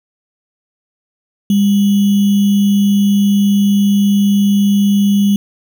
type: tone with sample-and-hold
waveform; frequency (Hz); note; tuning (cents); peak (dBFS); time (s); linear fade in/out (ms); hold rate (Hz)
sine; 201.3; G3; +46; -8; 1.5-5.36; 2; 3150
effects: none